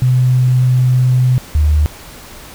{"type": "tone pair in turn", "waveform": "sine", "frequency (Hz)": [126.8, 75.2], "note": ["B2", "D2"], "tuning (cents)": [46, 42], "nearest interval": "major sixth", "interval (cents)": 904, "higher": "first", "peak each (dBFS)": -8, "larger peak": "neither", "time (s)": [[0.02, 1.38], [1.55, 1.86]], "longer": "first", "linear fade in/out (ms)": 0, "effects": ["pink hiss -35 dBFS RMS until 2.54 s"]}